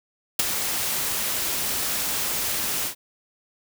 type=noise with ADSR envelope; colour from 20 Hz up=white; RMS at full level=-18 dBFS; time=0.39-2.95 s; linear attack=4 ms; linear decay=25 ms; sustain=-8 dB; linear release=100 ms; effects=none